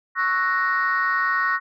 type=chord; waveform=sine; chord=F# dominant seventh; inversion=second; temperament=equal; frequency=1108.7 / 1318.5 / 1480 / 1864.7 Hz; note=C#6 / E6 / F#6 / A#6; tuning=0 / 0 / 0 / 0 cents; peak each=-23 / -27 / -24 / -22 dBFS; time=0.15-1.6 s; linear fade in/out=50 ms; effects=tanh soft clip ceiling -12 dBFS